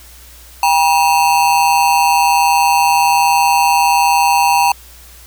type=ring-modulated tone; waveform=square; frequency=880 Hz; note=A5; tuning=in tune; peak=-7 dBFS; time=0.63-4.72 s; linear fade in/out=2 ms; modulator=80.6 Hz; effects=added 60 Hz sine -40 dBFS peak until 5.26 s + white hiss -41 dBFS RMS until 5.26 s